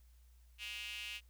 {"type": "tone with high-pass filter", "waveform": "square", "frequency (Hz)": 111.2, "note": "A2", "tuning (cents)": 19, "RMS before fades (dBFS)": -45, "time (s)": [0.58, 1.21], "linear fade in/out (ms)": 50, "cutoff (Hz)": 2700, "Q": 6.5, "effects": ["added 60 Hz sine -60 dBFS peak until 1.29 s", "white hiss -75 dBFS RMS until 1.29 s"]}